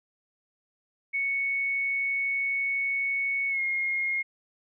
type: tone with pitch glide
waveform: sine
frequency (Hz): 2217 to 2144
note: C#7 to C7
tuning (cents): 0 to +42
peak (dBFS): -25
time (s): 1.13-4.23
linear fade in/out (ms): 20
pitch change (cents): -58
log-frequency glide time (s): 3.49-3.61
effects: none

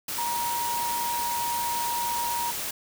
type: tone in noise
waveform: sine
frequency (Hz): 947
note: A#5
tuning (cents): +27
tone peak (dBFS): -27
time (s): 0.18-2.51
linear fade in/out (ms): 5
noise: white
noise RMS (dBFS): -32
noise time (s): 0.08-2.71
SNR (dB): +2
effects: none

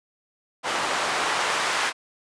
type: noise with band-pass filter sweep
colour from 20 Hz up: white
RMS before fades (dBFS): -25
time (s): 0.63-1.93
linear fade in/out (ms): 50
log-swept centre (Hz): 800 to 1200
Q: 0.91
effects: resampled to 22050 Hz

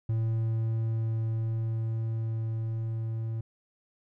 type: tone with level ramp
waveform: triangle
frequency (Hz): 112.4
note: A2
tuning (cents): +37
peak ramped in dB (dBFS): -23 to -28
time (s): 0.09-3.41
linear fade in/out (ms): 5
effects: none

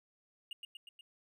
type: tone with echo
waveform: triangle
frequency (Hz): 2850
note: F7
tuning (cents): +34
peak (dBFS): -39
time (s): 0.51-0.53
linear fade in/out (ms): 2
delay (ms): 120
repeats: 4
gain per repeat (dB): -3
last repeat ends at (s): 1.01
effects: none

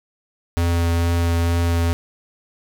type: tone with vibrato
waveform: square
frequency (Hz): 85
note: F2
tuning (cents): -46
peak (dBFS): -17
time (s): 0.57-1.93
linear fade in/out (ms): 0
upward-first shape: triangle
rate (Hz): 2.2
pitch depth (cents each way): 12
effects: none

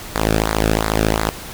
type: tone with flanger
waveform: sawtooth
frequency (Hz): 54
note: A1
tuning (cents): -32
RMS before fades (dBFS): -18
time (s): 0.15-1.3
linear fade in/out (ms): 0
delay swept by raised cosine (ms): 0.33 to 1.03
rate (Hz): 2.8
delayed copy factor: -0.8
effects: pink hiss -33 dBFS RMS until 1.53 s

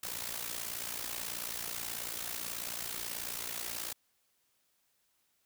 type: noise with amplitude modulation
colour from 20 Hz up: white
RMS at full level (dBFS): -36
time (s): 0.03-3.93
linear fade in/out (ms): 5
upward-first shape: sine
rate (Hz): 58.4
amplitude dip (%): 75
effects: white hiss -75 dBFS RMS until 5.45 s

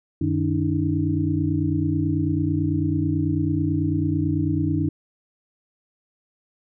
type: tone cluster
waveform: sine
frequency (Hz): 92.6 / 151.9 / 287.2 / 316.3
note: F#2 / D#3 / D4 / D#4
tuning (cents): +2 / -41 / -39 / +29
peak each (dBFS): -25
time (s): 0.21-4.89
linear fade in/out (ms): 5
effects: none

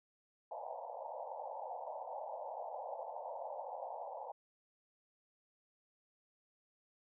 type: band-pass noise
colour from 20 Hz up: white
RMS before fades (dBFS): -45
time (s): 0.51-4.32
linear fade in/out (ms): 5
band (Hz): 510 to 930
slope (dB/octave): 96
effects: none

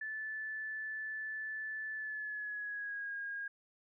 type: tone with pitch glide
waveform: sine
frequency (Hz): 1746 to 1629.1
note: A6 to G#6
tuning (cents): -14 to -34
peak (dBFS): -38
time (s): 0.01-3.48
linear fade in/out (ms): 5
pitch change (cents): -120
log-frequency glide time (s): 1.94-3.15
effects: none

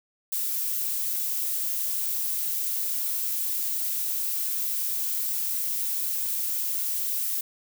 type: noise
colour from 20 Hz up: violet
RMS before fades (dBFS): -28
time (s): 0.32-7.41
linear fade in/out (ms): 5
effects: none

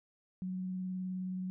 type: tone with vibrato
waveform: sine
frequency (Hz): 185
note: F#3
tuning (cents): 0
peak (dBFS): -35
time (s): 0.42-1.5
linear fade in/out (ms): 0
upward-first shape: square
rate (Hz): 19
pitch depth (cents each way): 11
effects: none

